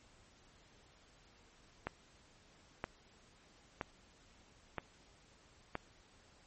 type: click train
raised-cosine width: 0.5 ms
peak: -22 dBFS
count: 5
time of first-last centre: 1.87-5.753 s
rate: 1.03 Hz
effects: pink hiss -65 dBFS RMS until 6.46 s + MP3 32 kbps